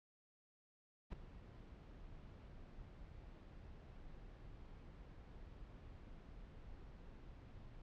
brown noise with ADSR envelope, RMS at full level -43 dBFS, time 1.1-7.82 s, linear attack 30 ms, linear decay 4 ms, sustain -13 dB, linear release 5 ms, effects low-pass 4000 Hz 12 dB/octave

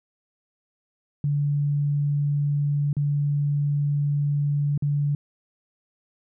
sine tone with dropouts, 144.6 Hz, D3, 27 cents flat, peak -20 dBFS, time 1.24-5.15 s, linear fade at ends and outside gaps 2 ms, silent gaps 2.93-2.967 / 4.777-4.823 s, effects none

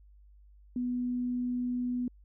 sine tone, 246.9 Hz, B3, in tune, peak -29 dBFS, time 0.76-2.08 s, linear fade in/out 2 ms, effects added 50 Hz sine -54 dBFS peak until 2.24 s

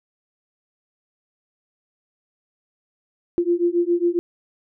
sine beating tone pair, 343.2 / 350.5 Hz, F4 / F4, -30 / +6 cents, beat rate 7.3 Hz, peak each -20 dBFS, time 3.38-4.19 s, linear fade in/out 0 ms, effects none

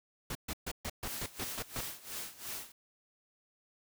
pink noise bursts, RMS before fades -38 dBFS, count 9, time 0.3-1.808 s, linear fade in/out 5 ms, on 52 ms, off 130 ms
white noise with tremolo, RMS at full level -40 dBFS, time 1.06-2.72 s, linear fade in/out 5 ms, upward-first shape sine, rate 2.9 Hz, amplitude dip 85%
effects none

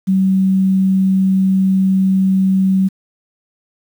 sine tone, 190.5 Hz, G3, 49 cents flat, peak -10 dBFS, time 0.07-2.89 s, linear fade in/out 20 ms, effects 7-bit

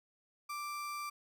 35% pulse tone, 1176 Hz, D6, 2 cents sharp, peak -37 dBFS, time 0.49-1.1 s, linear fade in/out 10 ms, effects none

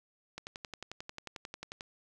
click train, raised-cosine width 0.2 ms, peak -24 dBFS, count 17, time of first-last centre 0.38-1.809 s, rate 11.2 Hz, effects none

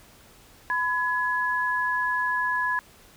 sine tone pair together, 1002 / 1686.4 Hz, B5 / G#6, +25 / +26 cents, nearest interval major sixth, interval 901 cents, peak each -26 / -25 dBFS, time 0.7-2.79 s, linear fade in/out 0 ms, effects pink hiss -53 dBFS RMS until 3.16 s

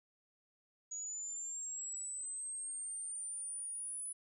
sine linear sweep, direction up, 6760 to 10000 Hz, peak -40 dBFS, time 0.91-4.13 s, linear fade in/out 10 ms, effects none

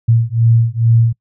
sine beating tone pair, 114.2 / 116.5 Hz, A#2 / A#2, -35 / -1 cents, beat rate 2.3 Hz, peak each -12 dBFS, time 0.08-1.13 s, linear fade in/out 10 ms, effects noise-tail reverb RT60 0.1 s tail -26 dB re dry

